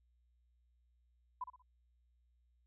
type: tone with echo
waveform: sine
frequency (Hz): 1000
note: B5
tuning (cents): +21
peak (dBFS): -37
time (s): 1.41-1.44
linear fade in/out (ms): 5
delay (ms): 61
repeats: 3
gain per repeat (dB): -9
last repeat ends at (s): 1.623
effects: added 60 Hz sine -70 dBFS peak until 2.66 s